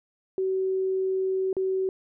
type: tone with dropouts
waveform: sine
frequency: 379 Hz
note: F#4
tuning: 42 cents sharp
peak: -23 dBFS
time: 0.38-1.89 s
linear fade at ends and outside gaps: 1 ms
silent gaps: 1.529-1.567 s
effects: none